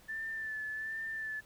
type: tone with vibrato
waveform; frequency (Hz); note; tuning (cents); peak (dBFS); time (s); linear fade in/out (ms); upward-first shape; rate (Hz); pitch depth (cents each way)
sine; 1760; A6; 0; -36; 0.08-1.41; 20; sine; 1.3; 31
effects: pink hiss -61 dBFS RMS until 1.45 s